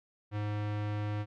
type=tone with low-pass filter; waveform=square; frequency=104.6 Hz; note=G#2; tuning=13 cents sharp; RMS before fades=-34 dBFS; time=0.31-1.26 s; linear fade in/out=50 ms; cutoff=2700 Hz; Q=0.83; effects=none